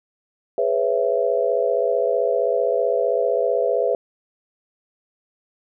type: chord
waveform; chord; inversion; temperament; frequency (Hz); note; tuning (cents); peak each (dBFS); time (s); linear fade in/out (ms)
sine; C# minor seventh; second; just; 415.8 / 498.9 / 554.4 / 665.2; G#4 / B4 / C#5 / E5; +2 / +17 / 0 / +16; -24 / -21 / -24 / -23; 0.58-3.95; 2
effects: none